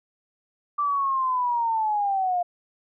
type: linear sweep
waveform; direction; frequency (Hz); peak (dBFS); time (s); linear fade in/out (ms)
sine; down; 1174.7 to 698.5; -21; 0.78-2.43; 10
effects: none